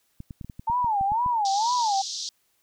clicks, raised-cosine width 5 ms, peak -25 dBFS, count 11, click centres 0.204 / 0.308 / 0.412 / 0.446 / 0.498 / 0.595 / 0.699 / 0.845 / 1.011 / 1.119 / 1.262 s
sine tone with vibrato, 880 Hz, A5, in tune, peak -21 dBFS, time 0.67-2.02 s, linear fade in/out 10 ms, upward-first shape sine, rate 2.1 Hz, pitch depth 210 cents each way
white band-pass noise, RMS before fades -33 dBFS, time 1.45-2.29 s, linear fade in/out 2 ms, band 3700 to 6300 Hz, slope 48 dB/octave
effects white hiss -69 dBFS RMS until 2.62 s

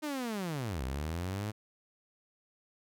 sawtooth linear two-way sweep, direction down then up, 311.1 to 61.74 to 109.2 Hz, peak -30 dBFS, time 0.02-1.52 s, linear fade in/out 20 ms, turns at 0.83 s, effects none

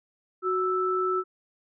sine tone pair together, 370.3 / 1318.5 Hz, F#4 / E6, +1 / 0 cents, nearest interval octave + minor seventh, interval 2199 cents, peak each -26 dBFS, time 0.42-1.24 s, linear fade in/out 50 ms, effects none

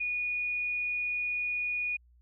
sine tone, 2456 Hz, D#7, 23 cents flat, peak -29 dBFS, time 0-1.97 s, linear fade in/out 10 ms, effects added 60 Hz sine -58 dBFS peak until 2.21 s

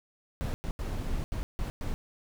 brown noise bursts at uneven times, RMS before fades -32 dBFS, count 6, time 0.41-0.54 / 0.64-0.71 / 0.79-1.24 / 1.32-1.43 / 1.59-1.7 / 1.81-1.94 s, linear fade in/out 0 ms, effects none

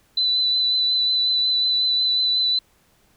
sine tone with vibrato, 4000 Hz, B7, 21 cents sharp, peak -17 dBFS, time 0.17-2.59 s, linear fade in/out 5 ms, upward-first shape sine, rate 5.5 Hz, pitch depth 18 cents each way, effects pink hiss -60 dBFS RMS until 3.16 s

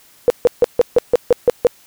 sine tone bursts, 485.5 Hz, B4, 30 cents flat, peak -6 dBFS, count 9, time 0.28-1.669 s, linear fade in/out 0 ms, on 21 ms, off 150 ms, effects white hiss -49 dBFS RMS until 1.86 s

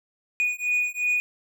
triangle beating tone pair, 2464 / 2466.8 Hz, D#7 / D#7, -17 / -16 cents, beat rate 2.8 Hz, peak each -24 / -24 dBFS, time 0.4-1.2 s, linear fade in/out 0 ms, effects none

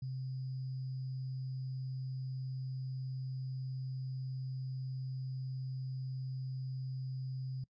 sine tone with sample-and-hold, 130.81 Hz, C3, in tune, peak -37 dBFS, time 0.02-7.64 s, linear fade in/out 5 ms, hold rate 4900 Hz, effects noise-tail reverb RT60 0.1 s tail -22 dB re dry + resampled to 16000 Hz

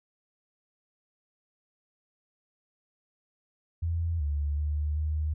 sine tone with pitch steps, 83.7 / 72.8 / 74.7 / 76.7 Hz, E2 / D2 / D2 / D#2, +27 / -15 / +30 / -24 cents, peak -26 dBFS, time 3.82-5.34 s, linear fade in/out 10 ms, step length 380 ms, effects none

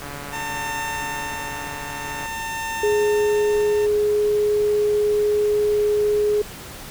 click train, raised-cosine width 0.5 ms, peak -20 dBFS, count 321, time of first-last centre 0.02-2.258 s, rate 143 Hz
20% pulse tone with tremolo, 900 Hz, A5, 39 cents sharp, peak -20 dBFS, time 0.32-3.87 s, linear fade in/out 20 ms, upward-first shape triangle, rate 0.51 Hz, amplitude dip 60%
sine tone, 418.2 Hz, G#4, 12 cents sharp, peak -16 dBFS, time 2.83-6.42 s, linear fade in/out 5 ms
effects pink hiss -37 dBFS RMS until 6.9 s

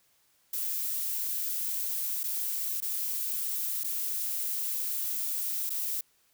violet noise with dropouts, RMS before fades -32 dBFS, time 0.53-6.01 s, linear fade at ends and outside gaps 5 ms, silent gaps 2.233-2.238 / 2.804-2.822 / 3.836-3.843 / 5.695-5.702 s, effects white hiss -68 dBFS RMS until 6.33 s

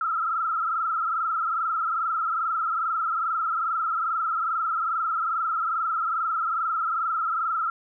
sine tone with frequency modulation, 1318.5 Hz, E6, in tune, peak -23 dBFS, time 0.01-7.7 s, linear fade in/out 2 ms, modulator 22.4 Hz, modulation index 2.9, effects none

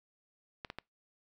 clicks, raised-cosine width 0.3 ms, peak -24 dBFS, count 3, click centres 0.648 / 0.701 / 0.786 s, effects noise-tail reverb RT60 0.2 s tail -26 dB re dry

